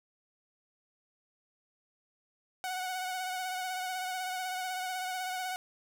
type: tone with vibrato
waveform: sawtooth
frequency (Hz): 740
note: F#5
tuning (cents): 0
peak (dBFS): -30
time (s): 2.64-5.56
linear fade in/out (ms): 0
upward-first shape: sine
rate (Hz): 16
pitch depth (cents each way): 29
effects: none